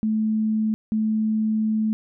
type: tone pair in turn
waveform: sine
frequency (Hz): 217.5 / 217.5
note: A3 / A3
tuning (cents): -20 / -20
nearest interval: unison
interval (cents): 0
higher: neither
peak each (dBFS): -19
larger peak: neither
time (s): 0.03-0.74 / 0.92-1.93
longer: second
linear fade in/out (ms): 0
effects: none